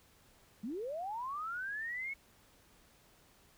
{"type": "linear sweep", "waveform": "sine", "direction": "up", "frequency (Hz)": [193.7, 2217], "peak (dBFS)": -37, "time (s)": [0.63, 2.14], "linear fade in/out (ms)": 10, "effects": ["pink hiss -65 dBFS RMS until 3.57 s"]}